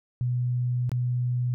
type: tone with dropouts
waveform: sine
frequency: 123.47 Hz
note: B2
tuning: in tune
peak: -23 dBFS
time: 0.21-1.54 s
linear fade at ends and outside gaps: 0 ms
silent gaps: 0.894-0.917 s
effects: none